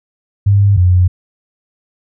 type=tone pair in turn; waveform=sine; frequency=100.3 / 90.34 Hz; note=G2 / F#2; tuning=+40 / -41 cents; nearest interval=major second; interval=181 cents; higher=first; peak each=-6 dBFS; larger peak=neither; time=0.46-0.77 / 0.77-1.08 s; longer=neither; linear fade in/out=10 ms; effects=none